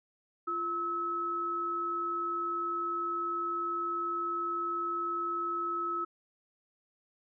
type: tone pair together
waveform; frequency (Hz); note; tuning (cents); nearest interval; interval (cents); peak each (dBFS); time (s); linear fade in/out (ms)
sine; 344.2 / 1294.3; F4 / E6; -25 / -32; octave + major seventh; 2293; -39 / -31; 0.47-6.05; 10
effects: none